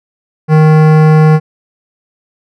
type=tone with hard clipping; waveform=sine; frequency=155.56 Hz; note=D#3; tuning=in tune; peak=-5 dBFS; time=0.48-1.4 s; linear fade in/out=50 ms; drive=17 dB; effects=none